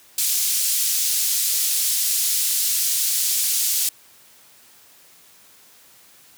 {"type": "band-pass noise", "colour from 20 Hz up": "white", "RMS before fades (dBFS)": -21, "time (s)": [0.18, 3.89], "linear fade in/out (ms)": 2, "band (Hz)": [4500, 14000], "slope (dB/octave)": 12, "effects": ["white hiss -51 dBFS RMS until 6.37 s", "high-pass 80 Hz 12 dB/octave"]}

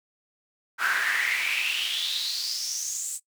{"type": "noise with high-pass filter sweep", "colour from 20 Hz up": "brown", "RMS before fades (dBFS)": -28, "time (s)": [0.78, 3.2], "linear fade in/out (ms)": 50, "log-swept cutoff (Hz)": [1400, 8100], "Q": 6.8, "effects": ["noise-tail reverb RT60 0.1 s tail -19 dB re dry"]}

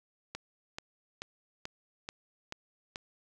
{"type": "click train", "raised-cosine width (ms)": 0.2, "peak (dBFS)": -21, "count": 7, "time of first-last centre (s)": [0.35, 2.959], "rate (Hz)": 2.3, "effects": []}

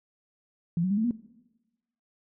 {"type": "tone with pitch steps", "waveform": "sine", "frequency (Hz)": [170, 185.39, 202.2, 220.5, 240.4], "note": ["F3", "F#3", "G#3", "A3", "B3"], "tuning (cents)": [-46, 4, -46, 4, -46], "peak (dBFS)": -23, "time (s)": [0.77, 1.11], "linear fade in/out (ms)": 2, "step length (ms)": 68, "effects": ["noise-tail reverb RT60 1.0 s tail -18 dB re dry"]}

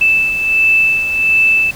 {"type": "beating tone pair", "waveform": "sine", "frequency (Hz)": [2637, 2638.4], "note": ["E7", "E7"], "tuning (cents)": [0, 1], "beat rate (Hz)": 1.4, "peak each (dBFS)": [-10, -18], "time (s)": [0.01, 1.71], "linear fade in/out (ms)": 5, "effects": ["pink hiss -33 dBFS RMS until 1.75 s"]}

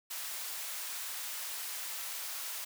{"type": "high-pass noise", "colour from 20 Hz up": "white", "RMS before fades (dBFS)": -40, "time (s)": [0.1, 2.65], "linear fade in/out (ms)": 10, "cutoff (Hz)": 770, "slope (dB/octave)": 12, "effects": []}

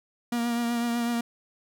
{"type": "tone with vibrato", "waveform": "45% pulse", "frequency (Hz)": 236.4, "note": "A#3", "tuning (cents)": 24, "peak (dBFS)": -25, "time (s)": [0.32, 1.21], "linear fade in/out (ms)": 5, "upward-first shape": "triangle", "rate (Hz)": 8, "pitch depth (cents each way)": 29, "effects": []}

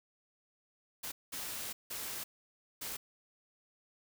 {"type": "noise bursts at uneven times", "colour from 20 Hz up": "white", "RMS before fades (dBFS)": -41, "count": 4, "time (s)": [[1.03, 1.12], [1.32, 1.73], [1.9, 2.24], [2.81, 2.97]], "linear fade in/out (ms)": 10, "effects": []}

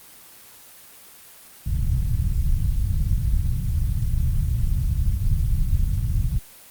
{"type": "low-pass noise", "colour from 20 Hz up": "pink", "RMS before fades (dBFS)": -21, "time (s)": [1.66, 6.39], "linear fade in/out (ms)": 2, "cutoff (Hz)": 130, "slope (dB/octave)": 24, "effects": ["white hiss -46 dBFS RMS until 6.7 s", "Opus 24 kbps"]}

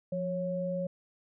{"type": "tone pair together", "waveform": "sine", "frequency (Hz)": [176.08, 551], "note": ["F3", "C#5"], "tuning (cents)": [14, -11], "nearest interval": "octave + minor sixth", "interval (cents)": 1975, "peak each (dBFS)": [-34, -32], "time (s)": [0.12, 0.87], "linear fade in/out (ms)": 5, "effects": []}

